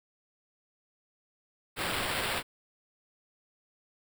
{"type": "noise with sample-and-hold", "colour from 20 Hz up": "blue", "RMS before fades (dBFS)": -32, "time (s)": [1.76, 2.43], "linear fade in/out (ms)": 50, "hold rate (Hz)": 6300, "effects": []}